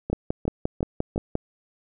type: two click trains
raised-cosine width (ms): 2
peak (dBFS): -15 / -10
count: 4 / 8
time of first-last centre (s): 0.1-1.16 / 0.13-1.354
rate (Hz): 2.83 / 5.72
effects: none